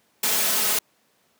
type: noise with comb filter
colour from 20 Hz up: white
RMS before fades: -22 dBFS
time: 0.23-0.79 s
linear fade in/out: 5 ms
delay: 4.7 ms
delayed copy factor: +0.65
effects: pink hiss -64 dBFS RMS until 1.39 s + high-pass 200 Hz 12 dB/octave